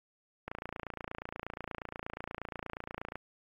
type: click train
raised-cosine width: 0.5 ms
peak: -23 dBFS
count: 77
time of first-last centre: 0.48-3.156 s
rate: 28.4 Hz
effects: AAC 64 kbps